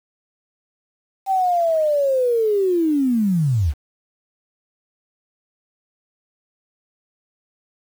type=linear sweep; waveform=sine; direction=down; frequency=784 to 62.8 Hz; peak=-15 dBFS; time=1.26-3.74 s; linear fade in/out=50 ms; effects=7-bit